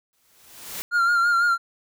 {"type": "noise with exponential growth", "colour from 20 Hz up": "white", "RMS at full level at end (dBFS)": -30, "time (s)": [0.13, 0.82], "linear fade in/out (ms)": 0, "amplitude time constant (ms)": 150}
{"type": "tone with vibrato", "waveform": "triangle", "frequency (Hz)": 1396.9, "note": "F6", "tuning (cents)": 0, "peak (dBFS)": -15, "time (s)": [0.91, 1.58], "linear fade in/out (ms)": 50, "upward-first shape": "sine", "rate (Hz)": 6, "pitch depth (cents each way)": 39}
{"effects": []}